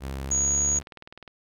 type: tone with pitch glide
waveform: sawtooth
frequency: 67.4 to 72.24 Hz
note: C#2 to D2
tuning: -48 to -28 cents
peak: -27 dBFS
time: 0-0.83 s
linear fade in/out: 50 ms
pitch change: +120 cents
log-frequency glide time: 0.27-0.67 s
type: tone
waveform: sine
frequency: 6700 Hz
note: G#8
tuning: 14 cents sharp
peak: -21 dBFS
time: 0.31-0.79 s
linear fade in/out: 5 ms
type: click train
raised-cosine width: 0.3 ms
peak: -27 dBFS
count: 11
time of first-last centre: 0.77-1.278 s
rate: 19.7 Hz
effects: none